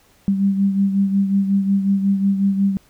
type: beating tone pair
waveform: sine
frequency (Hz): 196 / 201.5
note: G3 / G3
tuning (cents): 0 / +48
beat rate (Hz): 5.5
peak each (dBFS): -15 / -23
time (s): 0.28-2.77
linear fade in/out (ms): 0
effects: pink hiss -55 dBFS RMS until 2.89 s